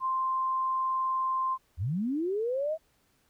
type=tone; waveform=sine; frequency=1046.5 Hz; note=C6; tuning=in tune; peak=-26 dBFS; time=0-1.58 s; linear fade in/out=50 ms
type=linear sweep; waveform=sine; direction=up; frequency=70.5 to 654 Hz; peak=-27 dBFS; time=1.77-2.78 s; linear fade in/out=50 ms
effects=pink hiss -69 dBFS RMS until 3.29 s